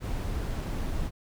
brown noise, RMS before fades -31 dBFS, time 0-1.11 s, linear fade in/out 50 ms, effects none

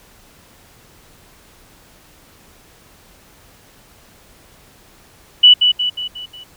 sine tone with echo, 2960 Hz, F#7, in tune, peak -3 dBFS, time 5.43-5.54 s, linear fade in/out 10 ms, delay 180 ms, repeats 5, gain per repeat -6 dB, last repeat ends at 6.44 s, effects pink hiss -48 dBFS RMS until 6.56 s

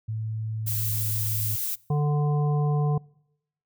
sine tone with pitch glide, 110 to 107.05 Hz, A2 to A2, 0 to -47 cents, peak -27 dBFS, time 0.08-1.56 s, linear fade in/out 10 ms, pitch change -47 cents, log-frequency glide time 0.56-1.09 s
violet noise, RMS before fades -29 dBFS, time 0.66-1.76 s, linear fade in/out 20 ms
harmonic tone, 147.5 Hz, D3, 8 cents sharp, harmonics 1 / 3 / 5 / 7, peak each -21 / -32 / -34 / -39 dBFS, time 1.9-2.98 s, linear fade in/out 5 ms
effects noise-tail reverb RT60 0.8 s tail -25 dB re dry

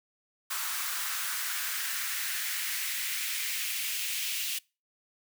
white noise with high-pass filter sweep, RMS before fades -33 dBFS, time 0.5-4.59 s, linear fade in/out 10 ms, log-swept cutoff 1200 to 2700 Hz, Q 2.2, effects noise-tail reverb RT60 0.3 s tail -25 dB re dry

